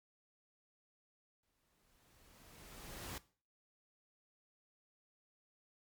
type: noise with exponential growth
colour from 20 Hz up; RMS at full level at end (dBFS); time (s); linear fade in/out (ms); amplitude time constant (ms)
pink; -44; 1.43-3.18; 2; 380
effects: noise-tail reverb RT60 0.4 s tail -18 dB re dry + MP3 96 kbps